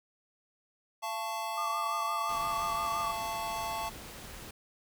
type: chord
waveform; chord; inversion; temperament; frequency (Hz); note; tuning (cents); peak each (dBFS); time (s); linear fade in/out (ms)
square; F augmented; none; equal with one note detuned; 684.1 / 880 / 1108.7; F5 / A5 / C#6; -36 / 0 / 0; -40 / -37 / -40; 1.02-3.9; 20
type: tone with vibrato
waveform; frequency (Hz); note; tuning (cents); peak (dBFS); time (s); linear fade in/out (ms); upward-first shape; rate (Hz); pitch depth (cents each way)
sine; 1174.7; D6; 0; -32; 1.57-3.12; 10; sine; 5.8; 53
type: noise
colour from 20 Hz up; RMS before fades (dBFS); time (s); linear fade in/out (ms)
pink; -46; 2.29-4.51; 5
effects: none